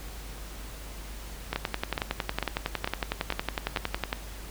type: two click trains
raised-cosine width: 0.3 ms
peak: -11 / -12 dBFS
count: 29 / 6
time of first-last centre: 1.56-4.129 / 1.53-3.772 s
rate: 10.9 / 2.23 Hz
effects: added 50 Hz sine -40 dBFS peak until 4.5 s + pink hiss -45 dBFS RMS until 4.5 s